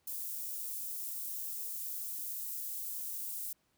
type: high-pass noise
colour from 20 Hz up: white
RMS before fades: -40 dBFS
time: 0.07-3.53 s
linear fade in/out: 5 ms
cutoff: 11000 Hz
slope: 12 dB/octave
effects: pink hiss -75 dBFS RMS until 3.77 s + high-pass 60 Hz 12 dB/octave